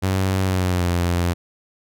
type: tone with pitch glide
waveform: sawtooth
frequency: 95.1 to 87.21 Hz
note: F#2 to F2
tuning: +48 to -2 cents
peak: -14 dBFS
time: 0.02-1.34 s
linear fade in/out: 20 ms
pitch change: -150 cents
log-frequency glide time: 0.43-0.91 s
effects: none